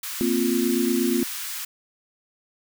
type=high-pass noise; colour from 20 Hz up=white; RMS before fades=-32 dBFS; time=0.03-1.65 s; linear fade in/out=5 ms; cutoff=1100 Hz; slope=24 dB/octave
type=chord; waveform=sine; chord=Bb suspended second; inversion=none; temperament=equal; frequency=233.1 / 261.6 / 349.2 Hz; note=Bb3 / C4 / F4; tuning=0 / 0 / 0 cents; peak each=-24 dBFS; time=0.21-1.23 s; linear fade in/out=0 ms
effects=none